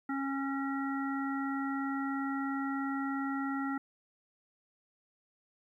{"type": "harmonic tone", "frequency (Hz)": 273.7, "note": "C#4", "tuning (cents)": -22, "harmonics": [1, 3, 5, 7], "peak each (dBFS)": [-33, -41, -39, -44], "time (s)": [0.09, 3.78], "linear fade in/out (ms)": 5, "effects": ["12-bit"]}